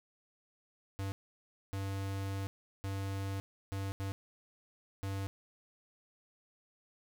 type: tone bursts at uneven times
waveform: square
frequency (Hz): 97.7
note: G2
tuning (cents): -5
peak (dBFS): -36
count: 6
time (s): 0.99-1.12 / 1.73-2.47 / 2.84-3.4 / 3.72-3.92 / 4-4.12 / 5.03-5.27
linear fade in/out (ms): 0
effects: none